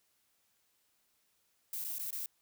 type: noise with dropouts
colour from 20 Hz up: violet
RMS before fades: -39 dBFS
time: 1.73-2.26 s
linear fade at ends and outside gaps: 2 ms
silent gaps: 1.842-1.847 / 1.984-1.994 / 2.107-2.127 s
effects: white hiss -75 dBFS RMS until 2.41 s